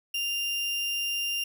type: tone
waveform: 35% pulse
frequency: 2794 Hz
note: F7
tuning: in tune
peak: -26 dBFS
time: 0.14-1.44 s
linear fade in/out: 5 ms
effects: none